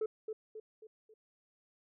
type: tone with echo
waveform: sine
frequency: 435.3 Hz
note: A4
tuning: 19 cents flat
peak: -29 dBFS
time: 0.01-0.06 s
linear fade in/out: 5 ms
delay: 270 ms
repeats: 4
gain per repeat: -7 dB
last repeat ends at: 1.14 s
effects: tanh soft clip ceiling -30 dBFS